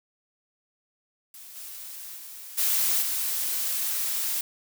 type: noise with level steps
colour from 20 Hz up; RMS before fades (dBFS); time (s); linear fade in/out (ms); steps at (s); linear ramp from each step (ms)
blue; -45 / -40 / -42 / -24 / -28; 1.34-4.41; 2; 1.55 / 2.16 / 2.57 / 3.01; 20
effects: none